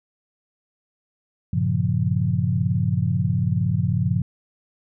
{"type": "chord", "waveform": "sine", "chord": "G half-diminished seventh", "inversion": "none", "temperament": "equal", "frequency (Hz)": [98, 116.54, 138.59, 174.61], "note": ["G2", "Bb2", "Db3", "F3"], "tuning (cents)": [0, 0, 0, 0], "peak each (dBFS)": -24, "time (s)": [1.53, 4.22], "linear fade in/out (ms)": 5, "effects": []}